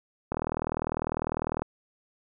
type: click train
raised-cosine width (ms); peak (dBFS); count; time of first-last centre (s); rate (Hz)
1; -14; 53; 0.32-1.62; 40
effects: none